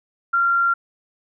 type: tone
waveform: sine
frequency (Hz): 1381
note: F6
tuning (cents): -20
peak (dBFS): -15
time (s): 0.33-0.74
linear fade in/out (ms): 10
effects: none